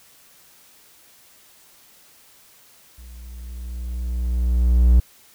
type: tone with level ramp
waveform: triangle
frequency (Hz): 60.5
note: B1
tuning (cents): -35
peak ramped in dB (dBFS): -37 to -7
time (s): 2.98-5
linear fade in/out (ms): 5
effects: white hiss -52 dBFS RMS until 5.34 s